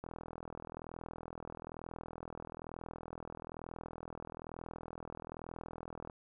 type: click train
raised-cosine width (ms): 1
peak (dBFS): -30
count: 250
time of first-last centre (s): 0.04-6.098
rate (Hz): 41.1
effects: none